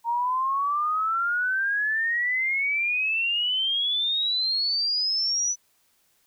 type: exponential sweep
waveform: sine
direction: up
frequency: 923 to 6000 Hz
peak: -22 dBFS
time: 0.04-5.56 s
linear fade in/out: 50 ms
effects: white hiss -66 dBFS RMS until 6.26 s